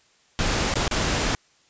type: noise with dropouts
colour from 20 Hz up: pink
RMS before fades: -23 dBFS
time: 0.39-1.35 s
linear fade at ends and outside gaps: 0 ms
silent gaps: 0.739-0.756 / 0.879-0.912 s
effects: white hiss -60 dBFS RMS until 1.69 s + resampled to 16000 Hz